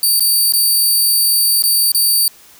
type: tone with dropouts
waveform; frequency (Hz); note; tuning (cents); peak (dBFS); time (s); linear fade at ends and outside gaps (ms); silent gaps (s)
10% pulse; 4618; D8; -30; -4; 0.03-2.28; 1; 0.196-0.206 / 0.523-0.536 / 1.623-1.638 / 1.919-1.947
effects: white hiss -44 dBFS RMS until 2.59 s